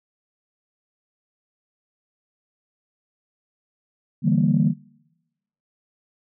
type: chord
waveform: sine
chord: E half-diminished seventh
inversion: third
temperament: equal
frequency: 146.83 / 164.81 / 196 / 233.1 Hz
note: D3 / E3 / G3 / Bb3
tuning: 0 / 0 / 0 / 0 cents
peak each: -21 dBFS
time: 4.22-4.74 s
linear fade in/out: 50 ms
effects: noise-tail reverb RT60 1.0 s tail -25 dB re dry + tanh soft clip ceiling -7 dBFS